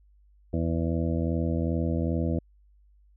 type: harmonic tone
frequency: 82.5 Hz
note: E2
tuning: 2 cents sharp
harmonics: 1 / 2 / 3 / 4 / 6 / 7 / 8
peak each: -28 / -30 / -31 / -33 / -36 / -38 / -41 dBFS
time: 0.53-2.39 s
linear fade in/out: 5 ms
effects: added 50 Hz sine -56 dBFS peak until 3.16 s